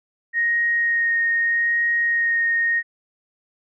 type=tone with vibrato; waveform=sine; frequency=1864.7 Hz; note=A#6; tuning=in tune; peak=-17 dBFS; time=0.33-2.83 s; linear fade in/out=50 ms; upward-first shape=sine; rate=0.8 Hz; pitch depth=10 cents each way; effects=none